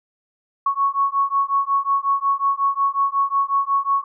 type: beating tone pair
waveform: sine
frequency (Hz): 1105 / 1110.5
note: C#6 / C#6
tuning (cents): -6 / +3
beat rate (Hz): 5.5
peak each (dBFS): -20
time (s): 0.66-4.04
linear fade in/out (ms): 5
effects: none